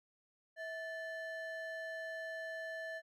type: ring-modulated tone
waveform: triangle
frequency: 1200 Hz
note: D6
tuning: 37 cents sharp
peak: -36 dBFS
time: 0.56-3.02 s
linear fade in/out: 50 ms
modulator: 551 Hz
effects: none